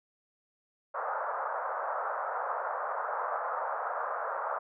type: band-pass noise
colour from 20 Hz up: white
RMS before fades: -34 dBFS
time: 0.94-4.59 s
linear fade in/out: 10 ms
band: 520 to 1400 Hz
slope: 48 dB/octave
effects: none